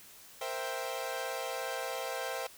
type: chord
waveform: sawtooth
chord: C dominant seventh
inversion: third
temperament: equal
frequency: 466.2 / 523.3 / 659.3 / 784 Hz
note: Bb4 / C5 / E5 / G5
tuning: 0 / 0 / 0 / 0 cents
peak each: -39 / -35 / -37 / -37 dBFS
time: 0.41-2.47 s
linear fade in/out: 5 ms
effects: white hiss -54 dBFS RMS until 2.57 s